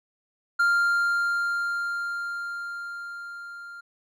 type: tone with level ramp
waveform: triangle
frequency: 1396 Hz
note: F6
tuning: 1 cent flat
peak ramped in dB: -16 to -37 dBFS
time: 0.59-3.81 s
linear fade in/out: 10 ms
effects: none